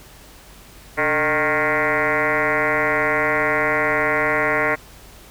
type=tone with frequency modulation; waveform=sine; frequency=1244.5 Hz; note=D#6; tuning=in tune; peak=-16 dBFS; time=0.97-4.76 s; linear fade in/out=20 ms; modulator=159 Hz; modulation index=5.7; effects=added 50 Hz sine -47 dBFS peak until 5.3 s + pink hiss -45 dBFS RMS until 5.3 s